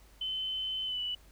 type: tone with pitch glide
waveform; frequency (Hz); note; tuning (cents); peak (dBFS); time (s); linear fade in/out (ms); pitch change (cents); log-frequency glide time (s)
sine; 3053 to 2964; G7 to F#7; -46 to +2; -32; 0.21-1.15; 5; -52; 0.85-1
effects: added 50 Hz sine -57 dBFS peak until 1.31 s + pink hiss -62 dBFS RMS until 1.31 s